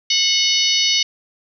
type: harmonic tone with a mistuned harmonic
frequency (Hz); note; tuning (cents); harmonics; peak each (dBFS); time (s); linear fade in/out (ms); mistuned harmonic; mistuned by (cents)
740; F#5; 0; 3 / 4 / 5 / 6 / 7 / 8; -24 / -19 / -21 / -21 / -23 / -23; 0.1-1.03; 5; 3; -33
effects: none